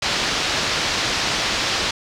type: low-pass noise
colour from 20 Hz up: white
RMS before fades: -22 dBFS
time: 0.02-1.91 s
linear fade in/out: 5 ms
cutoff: 5300 Hz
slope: 24 dB/octave
effects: none